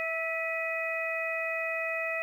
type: harmonic tone with a mistuned harmonic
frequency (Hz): 654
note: E5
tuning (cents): -14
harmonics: 1 / 2 / 3 / 4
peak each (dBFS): -34 / -40 / -34 / -34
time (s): 0-2.22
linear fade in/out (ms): 0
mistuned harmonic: 4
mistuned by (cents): -68
effects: 10-bit